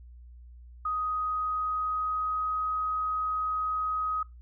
sine tone with pitch glide, 1251 to 1260.4 Hz, D#6 to D#6, +9 to +22 cents, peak -27 dBFS, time 0.85-4.23 s, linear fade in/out 5 ms, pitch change +13 cents, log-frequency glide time 0.97-2.65 s, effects noise-tail reverb RT60 0.2 s tail -21 dB re dry + added 60 Hz sine -46 dBFS peak until 4.41 s

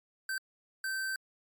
square tone bursts at uneven times, 1551 Hz, G6, 19 cents flat, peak -33 dBFS, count 2, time 0.29-0.38 / 0.84-1.16 s, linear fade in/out 2 ms, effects MP3 96 kbps

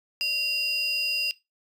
triangle tone pair together, 2767 / 4930 Hz, F7 / D#8, -17 / -17 cents, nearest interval minor seventh, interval 1000 cents, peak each -24 dBFS, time 0.21-1.31 s, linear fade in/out 0 ms, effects noise-tail reverb RT60 0.2 s tail -19 dB re dry + tanh soft clip ceiling -19 dBFS

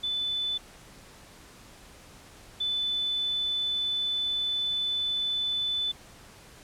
sine tone pair in turn, 3500 / 3500 Hz, A7 / A7, -10 / -10 cents, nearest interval unison, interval 0 cents, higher neither, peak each -27 / -26 dBFS, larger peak second, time 0.03-0.58 / 2.6-5.92 s, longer second, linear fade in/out 10 ms, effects pink hiss -51 dBFS RMS until 6.63 s + low-pass 11000 Hz 12 dB/octave

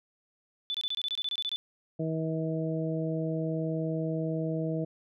sine tone bursts, 3496 Hz, A7, 12 cents flat, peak -29 dBFS, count 13, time 0.7-1.56 s, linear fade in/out 0 ms, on 44 ms, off 24 ms
harmonic tone, 160.1 Hz, D#3, 50 cents sharp, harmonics 1 / 2 / 3 / 4, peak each -31 / -34 / -36 / -37 dBFS, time 1.99-4.85 s, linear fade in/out 10 ms
effects none

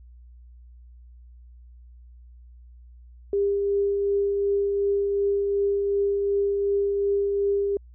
sine tone with tremolo, 401.1 Hz, G4, 40 cents sharp, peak -19 dBFS, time 3.33-7.77 s, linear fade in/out 2 ms, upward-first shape triangle, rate 2.7 Hz, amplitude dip 30%, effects added 60 Hz sine -45 dBFS peak until 7.94 s

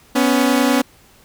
sawtooth tone pair together, 248.2 / 278.5 Hz, B3 / C#4, +9 / +8 cents, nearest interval major second, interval 199 cents, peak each -12 dBFS, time 0.15-0.82 s, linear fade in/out 10 ms, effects pink hiss -50 dBFS RMS until 1.24 s

